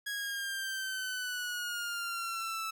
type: exponential sweep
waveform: sawtooth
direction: down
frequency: 1661 to 1311 Hz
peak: -31 dBFS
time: 0.06-2.71 s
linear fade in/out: 10 ms
effects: none